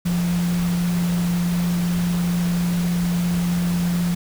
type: tone in noise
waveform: sine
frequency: 174.61 Hz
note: F3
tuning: in tune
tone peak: -18 dBFS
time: 0.05-4.15 s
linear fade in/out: 10 ms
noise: pink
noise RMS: -32 dBFS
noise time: 0.05-4.15 s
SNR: +11 dB
effects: none